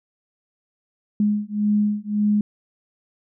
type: beating tone pair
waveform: sine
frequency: 207.7 / 209.5 Hz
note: G#3 / G#3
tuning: 0 / +15 cents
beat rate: 1.8 Hz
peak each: -21 dBFS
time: 1.2-2.41 s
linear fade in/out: 2 ms
effects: none